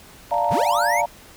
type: clicks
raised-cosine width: 0.3 ms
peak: -25 dBFS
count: 8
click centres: 0.309 / 0.342 / 0.382 / 0.445 / 0.492 / 0.552 / 0.619 / 0.649 s
type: chord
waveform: sine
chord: Bb major seventh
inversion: first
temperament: equal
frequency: 587.3 / 698.5 / 880 / 932.3 Hz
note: D5 / F5 / A5 / Bb5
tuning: 0 / 0 / 0 / 0 cents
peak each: -25 / -22 / -26 / -22 dBFS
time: 0.31-1.06 s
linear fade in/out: 10 ms
type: linear sweep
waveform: square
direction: up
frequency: 44.61 to 2322 Hz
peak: -23 dBFS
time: 0.5-1.02 s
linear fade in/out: 20 ms
effects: pink hiss -46 dBFS RMS until 1.36 s